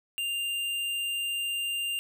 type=tone with hard clipping; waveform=triangle; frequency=2794 Hz; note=F7; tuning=in tune; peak=-30 dBFS; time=0.18-1.99 s; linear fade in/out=0 ms; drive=16 dB; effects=none